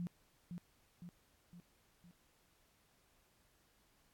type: tone with echo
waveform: sine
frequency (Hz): 174.61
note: F3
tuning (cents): 0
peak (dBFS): -38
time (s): 0-0.07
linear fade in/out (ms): 0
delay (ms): 510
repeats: 4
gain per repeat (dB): -5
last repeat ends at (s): 2.11
effects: pink hiss -73 dBFS RMS until 4.13 s + AAC 64 kbps